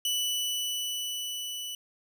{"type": "tone with level ramp", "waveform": "sawtooth", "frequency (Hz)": 2970, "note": "F#7", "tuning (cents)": 6, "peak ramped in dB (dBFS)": [-23, -32], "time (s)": [0.05, 1.75], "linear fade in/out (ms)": 2, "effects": []}